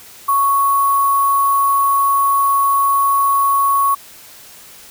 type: tone with sample-and-hold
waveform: sine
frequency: 1108.7 Hz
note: C#6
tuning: in tune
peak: -11 dBFS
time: 0.28-3.95 s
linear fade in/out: 10 ms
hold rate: 11025 Hz
effects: white hiss -40 dBFS RMS until 4.9 s